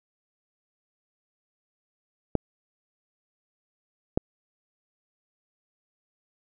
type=clicks; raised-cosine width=2 ms; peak=-8 dBFS; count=2; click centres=2.353 / 4.175 s; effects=none